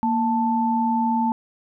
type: tone pair together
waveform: sine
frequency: 233.1 / 881.6 Hz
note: A#3 / A5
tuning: 0 / +3 cents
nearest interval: octave + major seventh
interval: 2303 cents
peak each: -21 dBFS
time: 0.03-1.32 s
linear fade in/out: 0 ms
effects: none

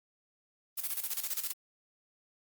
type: noise with tremolo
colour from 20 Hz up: blue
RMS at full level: -33 dBFS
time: 0.77-1.53 s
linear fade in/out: 20 ms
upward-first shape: square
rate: 15 Hz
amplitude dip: 70%
effects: Opus 32 kbps

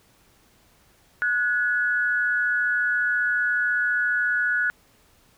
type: tone pair together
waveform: sine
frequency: 1464.5 / 1699 Hz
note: F#6 / G#6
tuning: -18 / +39 cents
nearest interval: minor third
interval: 257 cents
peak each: -21 / -26 dBFS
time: 1.22-4.7 s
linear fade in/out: 0 ms
effects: pink hiss -59 dBFS RMS until 5.37 s

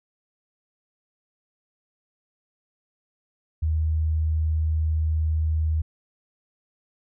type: tone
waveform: sine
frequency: 78.7 Hz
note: D#2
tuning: 20 cents sharp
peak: -20 dBFS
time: 3.62-5.82 s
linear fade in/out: 10 ms
effects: none

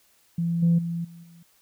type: tone with level steps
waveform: sine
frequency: 169.1 Hz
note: E3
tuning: 44 cents sharp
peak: -22 / -15 / -26 / -42 / -47 dBFS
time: 0.38-1.43 s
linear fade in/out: 5 ms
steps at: 0.62 / 0.78 / 1.04 / 1.23 s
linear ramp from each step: 10 ms
effects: tanh soft clip ceiling -13 dBFS + white hiss -62 dBFS RMS until 1.61 s

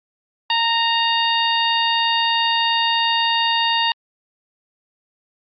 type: harmonic tone with a mistuned harmonic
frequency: 923 Hz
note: A#5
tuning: 17 cents flat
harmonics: 1 / 2 / 3 / 4 / 5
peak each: -20 / -24 / -21 / -23 / -28 dBFS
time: 0.5-3.92 s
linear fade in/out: 2 ms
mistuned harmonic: 3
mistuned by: +26 cents
effects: Opus 48 kbps

